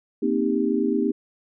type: chord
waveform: sine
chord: C minor seventh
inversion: third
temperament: equal with one note detuned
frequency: 233.1 / 261.6 / 311.1 / 397 Hz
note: Bb3 / C4 / Eb4 / G4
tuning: 0 / 0 / 0 / +22 cents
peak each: -25 dBFS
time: 0.22-1.12 s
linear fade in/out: 10 ms
effects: none